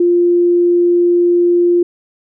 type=tone; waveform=sine; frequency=349.2 Hz; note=F4; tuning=in tune; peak=-8 dBFS; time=0-1.83 s; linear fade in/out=5 ms; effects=none